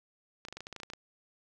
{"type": "clicks", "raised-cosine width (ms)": 0.2, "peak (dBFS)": -25, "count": 12, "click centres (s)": [0.451, 0.485, 0.526, 0.57, 0.606, 0.669, 0.727, 0.763, 0.801, 0.833, 0.901, 0.935], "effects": []}